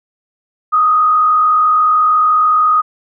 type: tone with frequency modulation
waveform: sine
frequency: 1244.5 Hz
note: D#6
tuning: in tune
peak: -8 dBFS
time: 0.72-2.82 s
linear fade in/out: 20 ms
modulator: 46.1 Hz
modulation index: 0.52
effects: none